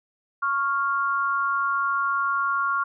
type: tone pair together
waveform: sine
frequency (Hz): 1106.3 / 1396.9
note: C#6 / F6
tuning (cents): -4 / 0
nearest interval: major third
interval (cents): 404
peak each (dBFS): -24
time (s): 0.42-2.84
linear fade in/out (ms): 10
effects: none